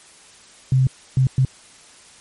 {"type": "tone bursts at uneven times", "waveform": "sine", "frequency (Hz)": 130.81, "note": "C3", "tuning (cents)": 0, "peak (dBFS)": -12, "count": 3, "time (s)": [[0.72, 0.87], [1.17, 1.27], [1.38, 1.45]], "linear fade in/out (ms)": 2, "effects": ["white hiss -47 dBFS RMS until 2.2 s", "MP3 48 kbps"]}